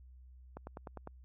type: click train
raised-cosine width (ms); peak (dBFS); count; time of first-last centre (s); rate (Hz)
1; -30; 6; 0.57-1.074; 9.93
effects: added 63 Hz sine -53 dBFS peak until 1.24 s